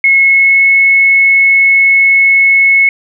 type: tone with pitch glide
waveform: sine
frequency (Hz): 2178 to 2192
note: C#7 to C#7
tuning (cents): -31 to -20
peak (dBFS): -4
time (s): 0.04-2.89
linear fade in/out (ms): 2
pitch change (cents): +11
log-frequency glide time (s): 0.17-0.65
effects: none